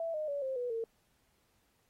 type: tone with pitch steps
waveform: sine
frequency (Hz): 662 / 614.1 / 569.7 / 528.5 / 490.2 / 454.8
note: E5 / D#5 / C#5 / C5 / B4 / A#4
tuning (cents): +7 / -23 / +47 / +17 / -13 / -43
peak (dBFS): -33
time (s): 0-0.84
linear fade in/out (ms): 2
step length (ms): 140
effects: pink hiss -74 dBFS RMS until 1.89 s + AAC 48 kbps